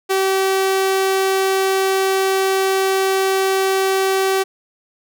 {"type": "tone", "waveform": "sawtooth", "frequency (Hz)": 384, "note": "G4", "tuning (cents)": -36, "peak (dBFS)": -11, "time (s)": [0.09, 4.44], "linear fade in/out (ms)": 20, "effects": []}